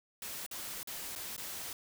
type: noise with dropouts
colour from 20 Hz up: white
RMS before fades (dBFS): -42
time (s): 0.22-1.73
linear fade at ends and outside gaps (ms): 2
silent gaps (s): 0.464-0.512 / 0.831-0.873 / 1.153-1.159 / 1.365-1.378
effects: none